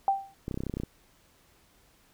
sine tone with exponential decay, 784 Hz, G5, in tune, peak -18 dBFS, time 0.08-0.34 s, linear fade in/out 1 ms, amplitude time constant 56 ms
clicks, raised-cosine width 3 ms, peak -20 dBFS, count 12, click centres 0.481 / 0.512 / 0.543 / 0.575 / 0.605 / 0.636 / 0.667 / 0.697 / 0.739 / 0.77 / 0.8 / 0.835 s
effects pink hiss -63 dBFS RMS until 2.13 s

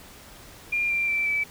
sine tone with pitch steps, 2400 / 2368 / 2337 / 2306 Hz, D7 / D7 / D7 / D7, +37 / +14 / -9 / -32 cents, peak -22 dBFS, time 0.72-1.44 s, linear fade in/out 10 ms, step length 180 ms, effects pink hiss -47 dBFS RMS until 1.5 s

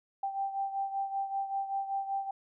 sine beating tone pair, 784 / 789.2 Hz, G5 / G5, 0 / +11 cents, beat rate 5.2 Hz, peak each -32 / -38 dBFS, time 0.23-2.31 s, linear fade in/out 5 ms, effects none

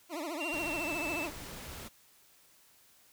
20% pulse tone with vibrato, 317.9 Hz, D#4, 37 cents sharp, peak -31 dBFS, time 0.09-1.32 s, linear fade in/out 50 ms, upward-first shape triangle, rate 14 Hz, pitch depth 220 cents each way
triangle tone with pitch glide, 2763 to 2638 Hz, F7 to E7, -19 to +1 cents, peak -34 dBFS, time 0.4-1.26 s, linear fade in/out 10 ms, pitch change -80 cents, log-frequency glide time 0.51-0.96 s
pink noise, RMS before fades -45 dBFS, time 0.52-1.89 s, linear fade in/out 20 ms
effects white hiss -63 dBFS RMS until 3.12 s

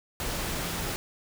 sine tone in noise, 170.3 Hz, F3, 43 cents flat, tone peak -36 dBFS, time 0.59-0.84 s, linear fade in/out 0 ms, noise pink, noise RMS -32 dBFS, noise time 0.2-0.96 s, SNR -7 dB, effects none

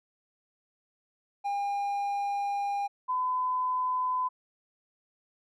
triangle / sine tone pair in turn, 806 / 1011 Hz, G5 / B5, +48 / +40 cents, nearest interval major third, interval 392 cents, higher second, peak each -26 dBFS, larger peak neither, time 1.44-2.88 / 3.08-4.29 s, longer first, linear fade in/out 20 ms, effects none

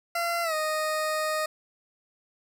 20% pulse tone with pitch glide, 684 to 620 Hz, F5 to D#5, -36 to -6 cents, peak -21 dBFS, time 0.15-1.46 s, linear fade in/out 5 ms, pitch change -170 cents, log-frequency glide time 0.43-0.54 s, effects none

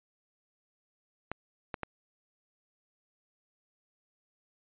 clicks, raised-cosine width 0.5 ms, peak -19 dBFS, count 3, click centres 1.316 / 1.742 / 1.833 s, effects resampled to 8000 Hz

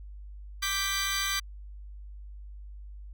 15% pulse chord, G major, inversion second, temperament equal, 1174.7 / 1568 / 1975.5 Hz, D6 / G6 / B6, 0 / 0 / 0 cents, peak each -26 dBFS, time 0.62-1.4 s, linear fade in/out 10 ms, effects added 50 Hz sine -41 dBFS peak until 3.13 s

